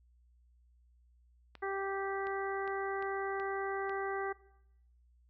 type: clicks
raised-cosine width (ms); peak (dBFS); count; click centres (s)
0.3; -33; 6; 1.553 / 2.27 / 2.677 / 3.025 / 3.399 / 3.895
type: harmonic tone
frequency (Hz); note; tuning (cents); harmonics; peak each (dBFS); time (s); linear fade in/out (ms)
391.2; G4; -4; 1 / 2 / 3 / 4 / 5; -37 / -40 / -42 / -43 / -44; 1.62-4.33; 10
effects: noise-tail reverb RT60 0.8 s tail -20 dB re dry + added 60 Hz sine -63 dBFS peak until 5.29 s